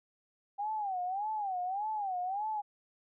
sine tone with vibrato, 790 Hz, G5, 13 cents sharp, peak -32 dBFS, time 0.58-2.62 s, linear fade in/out 20 ms, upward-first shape sine, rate 1.7 Hz, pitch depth 170 cents each way, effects none

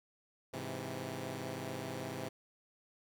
10% pulse chord, Ab augmented, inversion none, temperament equal, 103.83 / 130.81 / 164.81 Hz, Ab2 / C3 / E3, 0 / 0 / 0 cents, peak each -37 / -34 / -37 dBFS, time 0.53-2.29 s, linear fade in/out 10 ms, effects none

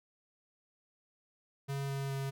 square tone with pitch steps, 138.59 / 137.55 / 136.52 Hz, C#3 / C#3 / C#3, 0 / -13 / -26 cents, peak -35 dBFS, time 1.68-2.31 s, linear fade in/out 20 ms, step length 210 ms, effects none

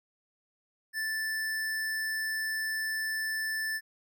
square tone, 1760 Hz, A6, in tune, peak -31 dBFS, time 0.93-3.81 s, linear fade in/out 50 ms, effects none

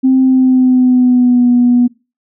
sine tone with pitch glide, 261.6 to 244.1 Hz, C4 to B3, 0 to -20 cents, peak -5 dBFS, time 0.03-1.88 s, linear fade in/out 20 ms, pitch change -120 cents, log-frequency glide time 0.21-1.49 s, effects noise-tail reverb RT60 0.3 s tail -22 dB re dry + tanh soft clip ceiling -1 dBFS

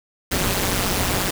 pink noise with amplitude modulation, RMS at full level -18 dBFS, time 0.31-1.31 s, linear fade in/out 10 ms, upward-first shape sine, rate 188 Hz, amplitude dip 85%, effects none

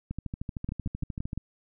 two click trains, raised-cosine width 5 ms, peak -19 / -21 dBFS, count 5 / 17, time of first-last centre 0.69-1.376 / 0.11-1.331 s, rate 5.83 / 13.1 Hz, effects none

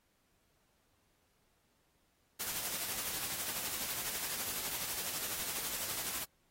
white noise with tremolo, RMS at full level -37 dBFS, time 2.39-6.25 s, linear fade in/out 20 ms, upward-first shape sine, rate 12 Hz, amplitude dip 40%, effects pink hiss -75 dBFS RMS until 6.5 s + AAC 48 kbps

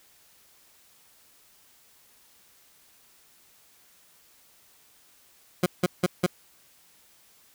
20% pulse tone bursts, 179.8 Hz, F#3, 49 cents flat, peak -14 dBFS, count 4, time 5.63-6.264 s, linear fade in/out 5 ms, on 31 ms, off 170 ms, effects white hiss -59 dBFS RMS until 7.54 s

